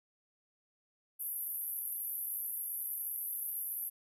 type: band-pass noise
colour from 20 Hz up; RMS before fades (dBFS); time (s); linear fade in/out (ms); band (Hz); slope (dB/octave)
white; -39; 1.19-3.9; 20; 11000 to 13000; 96
effects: none